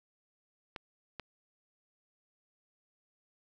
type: clicks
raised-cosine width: 0.3 ms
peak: -24 dBFS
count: 2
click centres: 0.762 / 1.197 s
effects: none